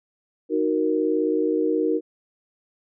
sine chord, D# minor, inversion none, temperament equal, 311.1 / 370 / 466.2 Hz, D#4 / F#4 / A#4, 0 / 0 / 0 cents, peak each -23 / -25 / -23 dBFS, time 0.49-2.01 s, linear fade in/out 50 ms, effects none

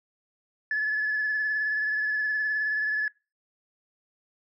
sine tone with vibrato, 1719 Hz, A6, 41 cents flat, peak -23 dBFS, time 0.71-3.08 s, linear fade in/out 2 ms, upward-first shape sine, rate 19 Hz, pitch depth 25 cents each way, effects noise-tail reverb RT60 0.3 s tail -25 dB re dry + tanh soft clip ceiling -20 dBFS

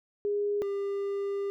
sine / triangle tone pair in turn, 410 / 399.2 Hz, G#4 / G4, -22 / +32 cents, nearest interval unison, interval 46 cents, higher first, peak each -26 / -27 dBFS, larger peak first, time 0.25-0.62 / 0.62-1.5 s, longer second, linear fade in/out 0 ms, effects none

